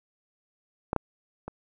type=clicks; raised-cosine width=1 ms; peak=-12 / -10 / -22 dBFS; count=3; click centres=0.931 / 0.963 / 1.48 s; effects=none